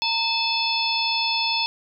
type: harmonic tone with a mistuned harmonic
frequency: 869 Hz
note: A5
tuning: 22 cents flat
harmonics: 1 / 3 / 4 / 5 / 6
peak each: -27 / -27 / -27 / -27 / -27 dBFS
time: 0.02-1.66 s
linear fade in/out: 0 ms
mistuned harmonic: 1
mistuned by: +89 cents
effects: none